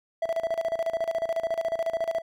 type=tone with tremolo; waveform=triangle; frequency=660 Hz; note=E5; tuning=2 cents sharp; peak=-21 dBFS; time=0.22-2.22 s; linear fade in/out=5 ms; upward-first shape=square; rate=14 Hz; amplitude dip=80%; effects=none